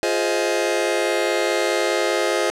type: chord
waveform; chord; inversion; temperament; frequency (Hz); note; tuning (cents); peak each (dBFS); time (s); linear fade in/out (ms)
sawtooth; F minor seventh; none; just; 349.2 / 419.1 / 523.8 / 628.6; F4 / Ab4 / C5 / Eb5; 0 / +16 / +2 / +18; -20; 0.03-2.5; 0
effects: low-pass 9000 Hz 12 dB/octave